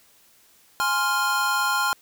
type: chord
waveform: square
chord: F minor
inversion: first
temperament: equal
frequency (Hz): 830.6 / 1046.5 / 1396.9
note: Ab5 / C6 / F6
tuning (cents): 0 / 0 / 0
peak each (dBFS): -29 / -26 / -24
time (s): 0.8-1.93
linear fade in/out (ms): 0
effects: white hiss -57 dBFS RMS until 2.01 s